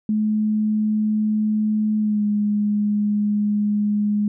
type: tone with pitch glide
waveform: sine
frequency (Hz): 214 to 207.9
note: A3 to G#3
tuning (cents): -48 to +2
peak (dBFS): -17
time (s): 0.09-4.28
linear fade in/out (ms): 2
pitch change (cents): -50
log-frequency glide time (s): 1.99-2.24
effects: none